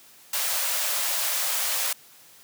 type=high-pass noise; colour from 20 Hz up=white; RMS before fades=-26 dBFS; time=0.33-1.93 s; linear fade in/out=5 ms; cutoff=500 Hz; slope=96 dB/octave; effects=white hiss -52 dBFS RMS until 2.43 s + high-pass 100 Hz 12 dB/octave